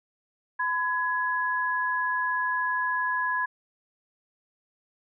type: tone pair together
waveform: sine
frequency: 1008 / 1675.2 Hz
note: B5 / G#6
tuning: +35 / +15 cents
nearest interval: major sixth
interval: 880 cents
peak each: -27 dBFS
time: 0.59-3.46 s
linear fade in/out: 10 ms
effects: none